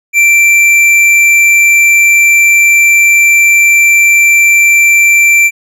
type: tone with tanh clipping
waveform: sine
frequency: 2349 Hz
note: D7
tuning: in tune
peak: -5 dBFS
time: 0.13-5.51 s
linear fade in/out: 50 ms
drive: 11 dB
effects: none